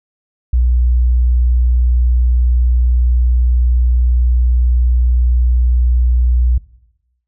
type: tone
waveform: sine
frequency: 60.9 Hz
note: B1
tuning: 24 cents flat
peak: -9 dBFS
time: 0.53-6.58 s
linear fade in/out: 5 ms
effects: noise-tail reverb RT60 0.9 s tail -19 dB re dry